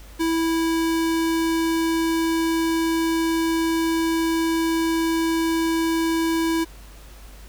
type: tone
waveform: square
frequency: 328.1 Hz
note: E4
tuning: 8 cents flat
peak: -20 dBFS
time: 0.19-6.65 s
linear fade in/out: 20 ms
effects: added 50 Hz sine -41 dBFS peak until 7.48 s + pink hiss -48 dBFS RMS until 7.48 s